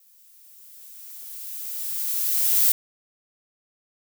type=noise with exponential growth; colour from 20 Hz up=violet; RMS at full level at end=-17 dBFS; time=0-2.72 s; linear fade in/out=2 ms; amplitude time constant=590 ms; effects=none